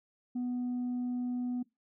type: tone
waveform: sine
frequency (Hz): 247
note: B3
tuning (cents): 0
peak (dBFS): -29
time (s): 0.35-1.63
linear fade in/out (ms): 10
effects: noise-tail reverb RT60 0.2 s tail -22 dB re dry + tanh soft clip ceiling -30 dBFS